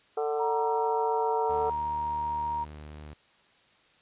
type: harmonic tone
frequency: 148.8 Hz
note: D3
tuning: 23 cents sharp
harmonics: 3 / 4 / 5 / 6 / 7 / 8 / 9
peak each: -28 / -41 / -32 / -43 / -47 / -44 / -42 dBFS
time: 0.17-1.7 s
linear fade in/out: 5 ms
type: tone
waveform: sine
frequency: 940 Hz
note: A#5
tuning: 14 cents sharp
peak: -28 dBFS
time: 0.39-2.65 s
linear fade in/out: 20 ms
type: tone with vibrato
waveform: sawtooth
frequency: 75.3 Hz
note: D2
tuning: 44 cents sharp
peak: -38 dBFS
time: 1.49-3.14 s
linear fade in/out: 10 ms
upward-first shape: sine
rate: 19 Hz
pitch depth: 15 cents each way
effects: white hiss -62 dBFS RMS until 4.01 s + resampled to 8000 Hz